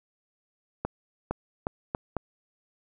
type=accelerating click train; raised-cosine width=1 ms; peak=-14 dBFS; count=5; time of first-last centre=0.85-2.167 s; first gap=460 ms; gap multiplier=0.78; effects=none